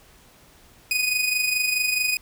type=tone with amplitude modulation; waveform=sawtooth; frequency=2489 Hz; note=D#7; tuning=in tune; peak=-15 dBFS; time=0.91-2.17 s; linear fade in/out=2 ms; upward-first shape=sine; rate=24.7 Hz; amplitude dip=55%; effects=pink hiss -53 dBFS RMS until 2.21 s